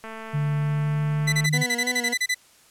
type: click train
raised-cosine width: 0.5 ms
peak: -23 dBFS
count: 316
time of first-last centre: 0.04-1.459 s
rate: 222 Hz
type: tone with pitch glide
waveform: sine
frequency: 146.83 to 151.74 Hz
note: D3 to D#3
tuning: 0 to -43 cents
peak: -21 dBFS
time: 0.33-1.64 s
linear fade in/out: 20 ms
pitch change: +57 cents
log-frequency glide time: 0.55-1.5 s
type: tone bursts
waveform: sawtooth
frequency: 2000 Hz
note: B6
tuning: 21 cents sharp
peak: -17 dBFS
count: 13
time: 1.27-2.346 s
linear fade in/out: 10 ms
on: 56 ms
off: 29 ms
type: tone with vibrato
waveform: 20% pulse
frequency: 243.4 Hz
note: B3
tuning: 25 cents flat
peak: -24 dBFS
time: 1.53-2.14 s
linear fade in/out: 10 ms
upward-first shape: sine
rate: 3.3 Hz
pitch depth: 38 cents each way
effects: white hiss -55 dBFS RMS until 2.7 s + low-pass 11000 Hz 12 dB/octave